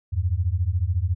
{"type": "beating tone pair", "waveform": "sine", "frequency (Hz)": [82.41, 96.41], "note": ["E2", "G2"], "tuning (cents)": [0, -28], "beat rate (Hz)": 14, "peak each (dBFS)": -23, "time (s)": [0.12, 1.15], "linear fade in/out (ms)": 20, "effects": []}